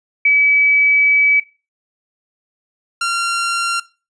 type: tone pair in turn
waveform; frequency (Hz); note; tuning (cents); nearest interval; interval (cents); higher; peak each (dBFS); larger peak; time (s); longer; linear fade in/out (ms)
sine / sawtooth; 2288 / 1378.6; D7 / F6; -46 / -23; major sixth; 877; first; -9 / -12; first; 0.25-1.4 / 3.01-3.8; first; 5
effects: noise-tail reverb RT60 0.3 s tail -19 dB re dry + resampled to 22050 Hz